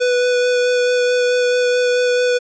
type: tone with vibrato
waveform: square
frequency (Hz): 493.9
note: B4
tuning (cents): 0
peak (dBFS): -14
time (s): 0-2.39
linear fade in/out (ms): 20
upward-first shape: sine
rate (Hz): 4.6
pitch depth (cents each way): 9
effects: resampled to 16000 Hz